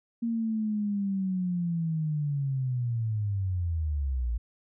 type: linear sweep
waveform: sine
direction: down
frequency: 233.8 to 55.1 Hz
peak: -26 dBFS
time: 0.22-4.38 s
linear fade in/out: 10 ms
effects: none